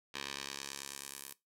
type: tone with band-pass filter sweep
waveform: 10% pulse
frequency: 69.3 Hz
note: C#2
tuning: in tune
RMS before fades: -45 dBFS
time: 0.14-1.33 s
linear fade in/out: 5 ms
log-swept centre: 3500 to 12000 Hz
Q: 0.98
effects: noise-tail reverb RT60 0.2 s tail -19 dB re dry